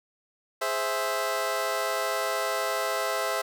20% pulse chord, Ab augmented, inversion none, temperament equal, 415.3 / 523.3 / 659.3 Hz, Ab4 / C5 / E5, 0 / 0 / 0 cents, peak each -29 / -26 / -24 dBFS, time 0.61-3.42 s, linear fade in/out 10 ms, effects none

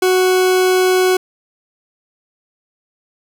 40% pulse tone, 370 Hz, F#4, in tune, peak -10 dBFS, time 0.02-1.17 s, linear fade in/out 5 ms, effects none

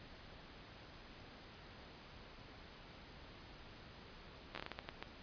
slowing click train, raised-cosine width 0.3 ms, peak -27 dBFS, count 10, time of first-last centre 4.55-5.026 s, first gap 11 ms, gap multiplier 1.37, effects pink hiss -56 dBFS RMS until 5.22 s + resampled to 11025 Hz

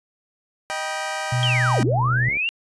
20% pulse chord, Eb augmented, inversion none, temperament equal with one note detuned, 622.3 / 784 / 966.3 Hz, Eb5 / G5 / B5, 0 / 0 / -38 cents, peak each -25 / -23 / -27 dBFS, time 0.7-1.83 s, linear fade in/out 0 ms
sine tone, 123.47 Hz, B2, in tune, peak -19 dBFS, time 1.32-2.29 s, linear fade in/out 5 ms
sine linear two-way sweep, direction down then up, 3251 to 180.5 to 2833 Hz, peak -20 dBFS, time 1.43-2.49 s, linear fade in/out 0 ms, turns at 1.82 s
click train, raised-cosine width 2 ms, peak -26 dBFS, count 42, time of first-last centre 1.79-2.37 s, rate 70.7 Hz
effects resampled to 22050 Hz

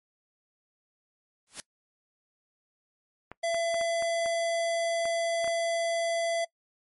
white noise with exponential growth, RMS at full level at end -34 dBFS, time 1.47-1.6 s, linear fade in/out 0 ms, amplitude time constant 28 ms
clicks, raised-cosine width 0.5 ms, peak -25 dBFS, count 9, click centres 3.316 / 3.545 / 3.743 / 3.812 / 4.024 / 4.26 / 5.055 / 5.444 / 5.477 s
square tone, 672 Hz, E5, 33 cents sharp, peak -27 dBFS, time 3.43-6.45 s, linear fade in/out 10 ms
effects noise-tail reverb RT60 0.1 s tail -22 dB re dry + MP3 48 kbps

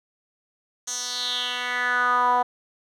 10% pulse tone with band-pass filter sweep, 246.9 Hz, B3, in tune, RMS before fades -24 dBFS, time 0.87-2.43 s, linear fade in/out 10 ms, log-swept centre 6600 to 830 Hz, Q 4.2, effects none

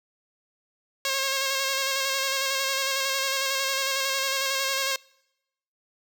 5% pulse tone with vibrato, 540 Hz, C#5, 45 cents flat, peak -13 dBFS, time 1.05-4.96 s, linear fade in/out 2 ms, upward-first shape square, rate 11 Hz, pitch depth 23 cents each way, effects noise-tail reverb RT60 0.9 s tail -26 dB re dry

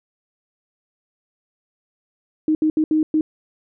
sine tone bursts at uneven times, 311.1 Hz, D#4, in tune, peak -14 dBFS, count 5, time 2.48-2.55 / 2.62-2.7 / 2.77-2.84 / 2.91-3.03 / 3.14-3.21 s, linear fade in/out 2 ms, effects none

